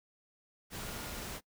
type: tone in noise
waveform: sine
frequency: 1423 Hz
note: F6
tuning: 32 cents sharp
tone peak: -53 dBFS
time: 0.76-1.25 s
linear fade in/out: 50 ms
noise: pink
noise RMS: -42 dBFS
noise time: 0.7-1.41 s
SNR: -14 dB
effects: noise-tail reverb RT60 0.1 s tail -22 dB re dry